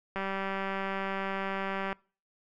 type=click train; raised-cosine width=0.5 ms; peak=-19 dBFS; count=344; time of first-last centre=0.16-1.928 s; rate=194 Hz; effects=noise-tail reverb RT60 0.4 s tail -25 dB re dry